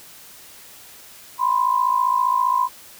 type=tone pair together; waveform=sine; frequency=987.8 / 1042.9 Hz; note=B5 / C6; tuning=0 / -6 cents; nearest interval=minor second; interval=94 cents; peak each=-19 dBFS; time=1.38-2.69 s; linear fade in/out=50 ms; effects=white hiss -44 dBFS RMS until 2.99 s